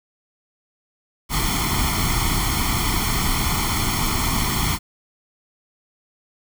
pink noise with comb filter, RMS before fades -21 dBFS, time 1.29-4.79 s, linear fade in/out 50 ms, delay 0.92 ms, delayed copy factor +0.9, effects none

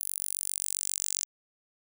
sawtooth tone with high-pass filter sweep, 47.49 Hz, F#1, 46 cents sharp, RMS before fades -33 dBFS, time 0-1.25 s, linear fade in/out 10 ms, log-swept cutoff 11000 to 7000 Hz, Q 3.1, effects none

